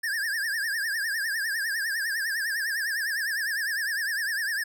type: tone with vibrato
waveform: square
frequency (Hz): 1717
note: A6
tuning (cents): -43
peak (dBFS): -27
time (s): 0.03-4.64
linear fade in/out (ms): 10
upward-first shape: triangle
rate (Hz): 9.9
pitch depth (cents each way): 170
effects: none